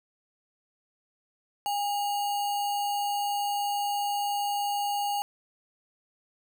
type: tone with sample-and-hold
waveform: sine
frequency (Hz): 813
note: G#5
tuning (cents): -37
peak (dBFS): -26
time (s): 1.66-5.22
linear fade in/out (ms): 0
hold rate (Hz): 3675
effects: none